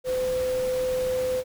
sine tone in noise, 510 Hz, C5, 44 cents flat, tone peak -23 dBFS, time 0.04-1.44 s, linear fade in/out 50 ms, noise pink, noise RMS -38 dBFS, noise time 0.04-1.44 s, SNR +12 dB, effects none

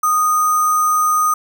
sine tone with sample-and-hold, 1237 Hz, D#6, 10 cents flat, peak -12 dBFS, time 0.03-1.34 s, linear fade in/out 5 ms, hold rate 7350 Hz, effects none

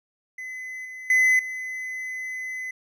triangle tone with level steps, 2026 Hz, B6, 44 cents sharp, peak -31 / -34 / -14 / -28 dBFS, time 0.38-2.71 s, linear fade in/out 5 ms, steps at 0.85 / 1.1 / 1.39 s, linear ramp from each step 2 ms, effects none

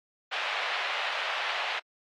white band-pass noise, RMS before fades -32 dBFS, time 0.31-1.8 s, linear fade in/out 20 ms, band 630 to 3100 Hz, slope 24 dB/octave, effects AAC 48 kbps

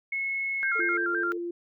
sine tone with pitch glide, 2184 to 2145 Hz, C#7 to C7, -26 to +42 cents, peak -27 dBFS, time 0.12-0.97 s, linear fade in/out 5 ms, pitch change -32 cents, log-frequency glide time 0.57-0.85 s
sine tone with vibrato, 1480 Hz, F#6, in tune, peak -26 dBFS, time 0.63-1.32 s, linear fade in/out 0 ms, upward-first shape square, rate 5.8 Hz, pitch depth 110 cents each way
sine tone with tremolo, 441.7 Hz, A4, 7 cents sharp, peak -36 dBFS, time 0.75-1.38 s, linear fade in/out 10 ms, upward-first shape square, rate 5.2 Hz, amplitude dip 50%
sine tone, 345.7 Hz, F4, 18 cents flat, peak -30 dBFS, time 0.79-1.51 s, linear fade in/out 5 ms
effects none

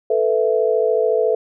sine chord, A suspended second, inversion none, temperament equal, 440 / 493.9 / 659.3 Hz, A4 / B4 / E5, 0 / 0 / 0 cents, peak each -17 / -19 / -21 dBFS, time 0.1-1.35 s, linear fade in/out 5 ms, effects none

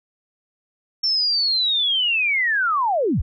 sine linear sweep, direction down, 5430 to 30.87 Hz, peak -17 dBFS, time 1.03-3.22 s, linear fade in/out 10 ms, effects none

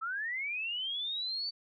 sine linear sweep, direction up, 1279 to 4576 Hz, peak -33 dBFS, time 0.01-1.51 s, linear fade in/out 20 ms, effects none

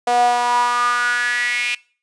sawtooth tone with high-pass filter sweep, 242.4 Hz, B3, 32 cents flat, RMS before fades -18 dBFS, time 0.07-1.75 s, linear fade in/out 5 ms, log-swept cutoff 640 to 2500 Hz, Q 7.2, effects noise-tail reverb RT60 0.4 s tail -22 dB re dry + resampled to 22050 Hz

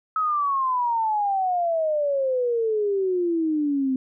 sine exponential sweep, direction down, 1290 to 257.4 Hz, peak -20 dBFS, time 0.16-3.96 s, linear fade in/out 2 ms, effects none

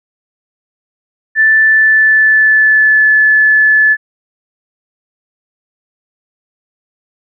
sine tone with pitch glide, 1760 to 1729.8 Hz, A6 to A6, 0 to -30 cents, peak -5 dBFS, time 1.35-3.97 s, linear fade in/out 50 ms, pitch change -30 cents, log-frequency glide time 1.62-3.09 s, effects none

